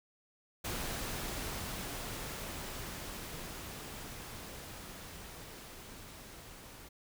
pink noise with level ramp, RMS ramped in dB -38 to -52 dBFS, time 0.64-6.89 s, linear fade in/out 10 ms, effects none

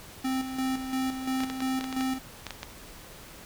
square tone with tremolo, 261.8 Hz, C4, 1 cent sharp, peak -27 dBFS, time 0.24-2.19 s, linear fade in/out 10 ms, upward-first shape square, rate 2.9 Hz, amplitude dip 55%
clicks, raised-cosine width 0.2 ms, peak -17 dBFS, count 11, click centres 1.405 / 1.436 / 1.5 / 1.605 / 1.81 / 1.842 / 1.927 / 2.009 / 2.467 / 2.507 / 2.631 s
effects pink hiss -47 dBFS RMS until 3.45 s

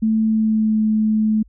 sine tone with pitch glide, 220 to 216.5 Hz, A3 to A3, 0 to -28 cents, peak -14 dBFS, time 0.02-1.43 s, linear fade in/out 10 ms, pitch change -28 cents, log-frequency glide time 0.24-0.82 s, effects added 50 Hz sine -46 dBFS peak until 1.48 s

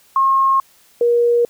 sine tone pair in turn, 1077 / 475.5 Hz, C6 / A#4, +50 / +34 cents, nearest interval octave + major second, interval 1416 cents, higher first, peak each -11 dBFS, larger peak neither, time 0.16-0.6 / 1.01-1.45 s, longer neither, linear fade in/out 2 ms, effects white hiss -52 dBFS RMS until 1.49 s

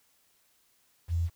sine tone with quantisation, 84.5 Hz, E2, 43 cents sharp, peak -25 dBFS, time 1.08-1.3 s, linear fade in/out 50 ms, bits 9, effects white hiss -68 dBFS RMS until 1.35 s

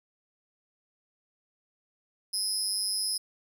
25% pulse tone with amplitude modulation, 5100 Hz, D#8, 42 cents sharp, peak -19 dBFS, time 2.33-3.18 s, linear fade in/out 10 ms, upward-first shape sine, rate 202 Hz, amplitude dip 95%, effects none

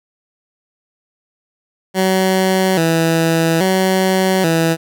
15% pulse tone with vibrato, 175.9 Hz, F3, 13 cents sharp, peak -6 dBFS, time 1.94-4.77 s, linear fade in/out 50 ms, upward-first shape square, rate 0.6 Hz, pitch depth 120 cents each way, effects none

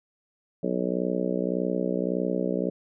harmonic tone, 61.74 Hz, B1, in tune, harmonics 3 / 4 / 5 / 6 / 7 / 8 / 9 / 10, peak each -30 / -32 / -32 / -35 / -31 / -36 / -32 / -38 dBFS, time 0.63-2.7 s, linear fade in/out 5 ms, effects none

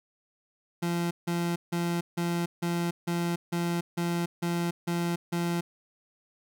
30% pulse tone bursts, 171.8 Hz, F3, 28 cents flat, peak -24 dBFS, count 11, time 0.82-5.61 s, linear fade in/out 10 ms, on 290 ms, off 160 ms, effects none

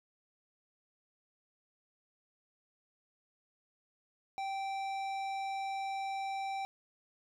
triangle tone with tanh clipping, 780 Hz, G5, 9 cents flat, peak -37 dBFS, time 4.38-6.65 s, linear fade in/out 0 ms, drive 18 dB, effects none

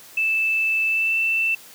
sine tone with pitch glide, 2637 to 2666 Hz, E7 to E7, 0 to +19 cents, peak -18 dBFS, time 0.17-1.55 s, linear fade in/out 5 ms, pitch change +19 cents, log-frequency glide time 0.88-1.17 s, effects white hiss -45 dBFS RMS until 1.74 s + high-pass 100 Hz 12 dB/octave

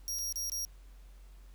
sawtooth tone with dropouts, 5640 Hz, F8, 16 cents sharp, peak -31 dBFS, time 0.08-0.65 s, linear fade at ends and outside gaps 0 ms, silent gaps 0.187-0.191 / 0.325-0.358 / 0.498-0.519 s, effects added 46 Hz sine -50 dBFS peak until 1.54 s + pink hiss -66 dBFS RMS until 1.54 s

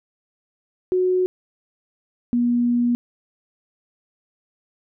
sine tone pair in turn, 367.3 / 240.7 Hz, F#4 / B3, -13 / -44 cents, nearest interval perfect fifth, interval 731 cents, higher first, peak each -16 dBFS, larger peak neither, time 0.92-1.26 / 2.33-2.95 s, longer second, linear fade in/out 0 ms, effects none

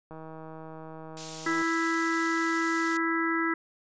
click train, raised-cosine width 1 ms, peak -30 dBFS, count 241, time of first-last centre 0.11-1.619 s, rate 159 Hz
white high-pass noise, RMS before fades -38 dBFS, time 1.17-2.97 s, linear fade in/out 0 ms, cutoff 3000 Hz, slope 12 dB/octave
harmonic tone, 329.6 Hz, E4, in tune, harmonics 1 / 3 / 4 / 5 / 6, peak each -28 / -37 / -31 / -33 / -32 dBFS, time 1.46-3.54 s, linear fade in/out 5 ms
effects resampled to 16000 Hz

